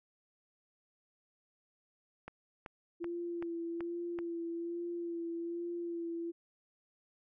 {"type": "click train", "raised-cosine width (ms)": 0.5, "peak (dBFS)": -29, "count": 6, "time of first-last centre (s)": [2.28, 4.188], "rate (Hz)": 2.62}
{"type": "tone with vibrato", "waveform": "sine", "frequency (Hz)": 340.4, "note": "F4", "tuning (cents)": -44, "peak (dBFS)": -36, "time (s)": [3, 6.32], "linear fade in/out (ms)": 20, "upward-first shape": "sine", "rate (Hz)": 1.2, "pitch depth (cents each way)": 24}
{"effects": []}